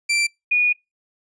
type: tone pair in turn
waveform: sawtooth / sine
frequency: 2349 / 2454 Hz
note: D7 / D#7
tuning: 0 / -25 cents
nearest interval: minor second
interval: 75 cents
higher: second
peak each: -14 dBFS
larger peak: neither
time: 0.09-0.27 / 0.51-0.73 s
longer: second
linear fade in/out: 10 ms
effects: noise-tail reverb RT60 0.2 s tail -25 dB re dry + resampled to 22050 Hz